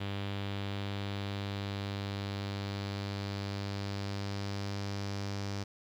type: tone with low-pass filter sweep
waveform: sawtooth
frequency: 99.8 Hz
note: G2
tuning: 32 cents sharp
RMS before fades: -37 dBFS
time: 0-5.64 s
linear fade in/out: 10 ms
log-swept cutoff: 3400 to 5400 Hz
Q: 2.9
effects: 10-bit